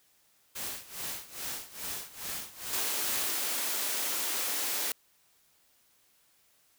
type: noise with tremolo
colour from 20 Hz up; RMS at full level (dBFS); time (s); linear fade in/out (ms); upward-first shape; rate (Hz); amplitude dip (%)
white; -36; 0.55-3.31; 10; sine; 2.4; 85
type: high-pass noise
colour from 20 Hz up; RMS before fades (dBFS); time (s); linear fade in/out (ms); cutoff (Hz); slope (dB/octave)
white; -32; 2.73-4.92; 2; 250; 24
effects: white hiss -67 dBFS RMS until 6.78 s